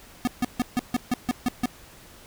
square tone bursts, 246.9 Hz, B3, in tune, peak -21 dBFS, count 9, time 0.25-1.657 s, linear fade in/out 0 ms, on 23 ms, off 150 ms, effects pink hiss -49 dBFS RMS until 2.26 s

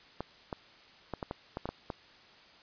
clicks, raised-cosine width 1 ms, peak -21 dBFS, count 9, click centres 0.206 / 0.528 / 1.137 / 1.228 / 1.311 / 1.571 / 1.656 / 1.69 / 1.902 s, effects white hiss -57 dBFS RMS until 2.62 s + resampled to 11025 Hz

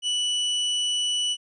40% pulse tone, 2960 Hz, F#7, in tune, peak -22 dBFS, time 0.02-1.37 s, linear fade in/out 50 ms, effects resampled to 24000 Hz

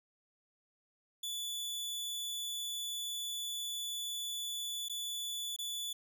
sawtooth tone with dropouts, 3461 Hz, A7, 29 cents flat, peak -34 dBFS, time 1.23-5.93 s, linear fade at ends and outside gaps 5 ms, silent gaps 4.885-4.896 / 5.564-5.587 s, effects none

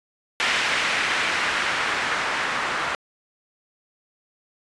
blue noise with low-pass filter sweep, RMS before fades -24 dBFS, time 0.4-2.95 s, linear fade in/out 0 ms, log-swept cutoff 2200 to 1400 Hz, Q 1.3, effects resampled to 22050 Hz

